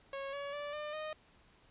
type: tone with pitch steps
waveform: sawtooth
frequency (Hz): 549 / 565.4 / 582.3 / 599.7 / 617.7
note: C#5 / C#5 / D5 / D5 / D#5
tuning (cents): -17 / +34 / -15 / +36 / -13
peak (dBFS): -35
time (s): 0.13-1.13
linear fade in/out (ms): 2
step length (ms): 200
effects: pink hiss -65 dBFS RMS until 1.7 s + resampled to 8000 Hz